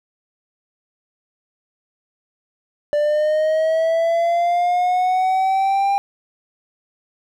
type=linear sweep; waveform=triangle; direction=up; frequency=587.3 to 800 Hz; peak=-13 dBFS; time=2.93-5.98 s; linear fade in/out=0 ms; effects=none